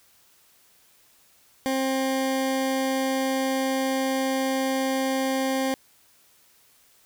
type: tone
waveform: 20% pulse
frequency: 265.3 Hz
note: C4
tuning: 24 cents sharp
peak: -18 dBFS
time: 1.66-5.74 s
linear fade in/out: 0 ms
effects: white hiss -59 dBFS RMS until 7.05 s